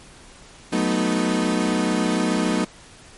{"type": "chord", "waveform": "35% pulse", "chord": "B dominant seventh", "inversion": "second", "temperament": "equal", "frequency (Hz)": [185, 220, 246.9, 311.1], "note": ["F#3", "A3", "B3", "D#4"], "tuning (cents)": [0, 0, 0, 0], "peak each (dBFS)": -23, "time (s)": [0.72, 2.65], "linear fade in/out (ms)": 10, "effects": ["pink hiss -46 dBFS RMS until 3.17 s", "MP3 48 kbps"]}